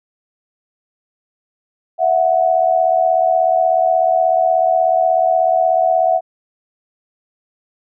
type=tone pair together; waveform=sine; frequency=659.3 / 735.8 Hz; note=E5 / F#5; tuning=0 / -10 cents; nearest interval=major second; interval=190 cents; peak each=-14 dBFS; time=1.98-6.21 s; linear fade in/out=50 ms; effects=none